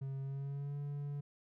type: tone with pitch glide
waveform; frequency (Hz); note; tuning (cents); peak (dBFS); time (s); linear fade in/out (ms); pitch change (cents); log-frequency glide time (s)
triangle; 135.6 to 143.66; C#3 to D3; -38 to -38; -36; 0.01-1.21; 10; +100; 0.21-0.77
effects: none